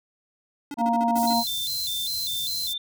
square tone bursts, 287.5 Hz, D4, 37 cents flat, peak -32 dBFS, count 9, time 0.71-1.334 s, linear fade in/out 2 ms, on 32 ms, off 42 ms
harmonic tone, 233.1 Hz, A#3, in tune, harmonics 1 / 3 / 4, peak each -24 / -24 / -24 dBFS, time 0.77-1.44 s, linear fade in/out 50 ms
white band-stop noise, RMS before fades -33 dBFS, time 1.15-2.74 s, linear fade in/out 20 ms, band 160 to 4500 Hz, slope 24 dB/octave
sine tone with vibrato, 3821 Hz, A#7, 42 cents sharp, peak -27 dBFS, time 1.27-2.78 s, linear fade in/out 5 ms, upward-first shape square, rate 2.5 Hz, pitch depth 120 cents each way
effects none

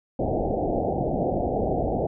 white low-pass noise, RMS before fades -25 dBFS, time 0.19-2.07 s, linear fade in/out 5 ms, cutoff 780 Hz, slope 96 dB/octave, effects none

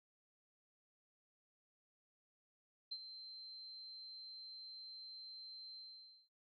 sine tone with ADSR envelope, 4114 Hz, C8, 30 cents flat, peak -40 dBFS, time 2.91-6.29 s, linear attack 11 ms, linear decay 54 ms, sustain -10 dB, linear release 530 ms, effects none

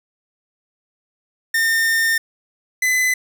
45% pulse tone pair in turn, 1815 / 2017 Hz, A#6 / B6, -47 / +36 cents, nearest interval major second, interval 183 cents, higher second, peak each -15 dBFS, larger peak neither, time 1.54-2.18 / 2.82-3.14 s, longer first, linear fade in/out 5 ms, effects none

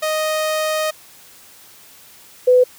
sawtooth / sine tone pair in turn, 622.3 / 501.1 Hz, D#5 / B4, 0 / +25 cents, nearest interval major third, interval 375 cents, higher first, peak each -14 / -8 dBFS, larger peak second, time 0.02-0.91 / 2.47-2.64 s, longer first, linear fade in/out 10 ms, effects white hiss -45 dBFS RMS until 2.78 s + high-pass 60 Hz 12 dB/octave

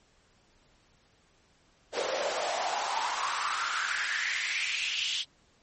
pink noise with high-pass filter sweep, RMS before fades -31 dBFS, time 1.92-5.25 s, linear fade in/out 50 ms, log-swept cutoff 480 to 3300 Hz, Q 5.1, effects pink hiss -65 dBFS RMS until 5.62 s + MP3 32 kbps

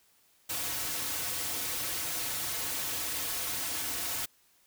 white noise with comb filter, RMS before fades -34 dBFS, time 0.49-4.26 s, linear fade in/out 10 ms, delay 5 ms, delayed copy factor -0.75, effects white hiss -66 dBFS RMS until 4.66 s

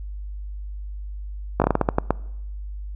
slowing click train, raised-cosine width 1 ms, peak -3 dBFS, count 10, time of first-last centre 1.6-2.106 s, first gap 18 ms, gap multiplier 1.27, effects noise-tail reverb RT60 0.9 s tail -23 dB re dry + added 50 Hz sine -30 dBFS peak until 2.95 s

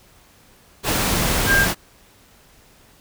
sine tone in noise, 1598 Hz, G6, 33 cents sharp, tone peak -14 dBFS, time 1.46-1.67 s, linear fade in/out 50 ms, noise pink, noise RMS -20 dBFS, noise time 0.83-1.75 s, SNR +3 dB, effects pink hiss -52 dBFS RMS until 3 s

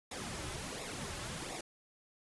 pink noise with flanger, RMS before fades -42 dBFS, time 0.11-1.61 s, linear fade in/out 5 ms, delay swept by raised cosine 0.65 to 4.35 ms, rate 1.4 Hz, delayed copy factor -0.65, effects resampled to 24000 Hz

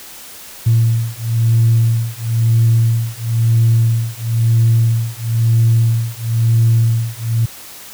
sine beating tone pair, 114.1 / 115.1 Hz, A#2 / A#2, -37 / -22 cents, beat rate 1 Hz, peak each -13 dBFS, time 0.66-7.46 s, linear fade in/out 10 ms, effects tanh soft clip ceiling -4 dBFS + white hiss -35 dBFS RMS until 7.93 s

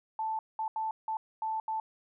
sine tone bursts at uneven times, 880 Hz, A5, in tune, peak -30 dBFS, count 6, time 0.19-0.39 / 0.59-0.68 / 0.76-0.91 / 1.08-1.17 / 1.42-1.6 / 1.68-1.8 s, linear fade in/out 2 ms, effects none

